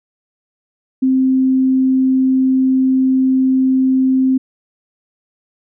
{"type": "tone", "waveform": "sine", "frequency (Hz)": 261.6, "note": "C4", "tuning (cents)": 0, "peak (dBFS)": -10, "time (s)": [1.02, 4.38], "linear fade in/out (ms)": 10, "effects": []}